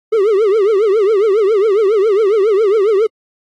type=tone with vibrato; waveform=triangle; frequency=415.3 Hz; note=G#4; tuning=in tune; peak=-7 dBFS; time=0.12-3.07 s; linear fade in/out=10 ms; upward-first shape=triangle; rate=7.3 Hz; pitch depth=200 cents each way; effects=AAC 32 kbps